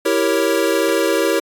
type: chord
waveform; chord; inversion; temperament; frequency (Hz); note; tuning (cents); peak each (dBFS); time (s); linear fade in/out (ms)
square; E diminished seventh; none; equal; 329.6 / 392 / 466.2 / 554.4; E4 / G4 / Bb4 / Db5; 0 / 0 / 0 / 0; -21; 0.05-1.4; 10
effects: AAC 64 kbps